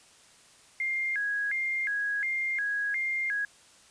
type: tone with vibrato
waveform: sine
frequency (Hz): 1870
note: A#6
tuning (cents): +5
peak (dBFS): -27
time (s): 0.8-3.45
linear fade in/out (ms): 2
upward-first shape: square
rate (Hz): 1.4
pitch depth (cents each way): 210
effects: white hiss -57 dBFS RMS until 3.9 s + resampled to 22050 Hz